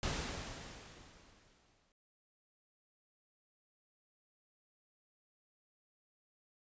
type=noise with exponential decay; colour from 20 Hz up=pink; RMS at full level=-36 dBFS; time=0.03-1.92 s; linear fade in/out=1 ms; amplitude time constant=410 ms; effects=resampled to 16000 Hz